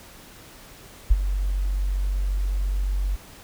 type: tone with ADSR envelope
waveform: sine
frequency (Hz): 47.34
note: F#1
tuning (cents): +40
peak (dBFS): -9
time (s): 1.1-3.16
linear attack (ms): 15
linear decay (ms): 33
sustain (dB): -12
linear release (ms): 10
effects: pink hiss -46 dBFS RMS until 3.43 s